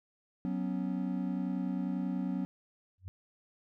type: chord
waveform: triangle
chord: F# suspended fourth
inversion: none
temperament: equal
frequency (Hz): 185 / 246.9 / 277.2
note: F#3 / B3 / C#4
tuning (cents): 0 / 0 / 0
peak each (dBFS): -32 / -35 / -35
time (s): 0.45-2.45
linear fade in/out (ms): 0
type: tone with exponential growth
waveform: sine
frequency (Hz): 92.5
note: F#2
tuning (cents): 0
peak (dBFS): -35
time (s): 2.98-3.08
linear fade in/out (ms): 0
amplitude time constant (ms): 21
effects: none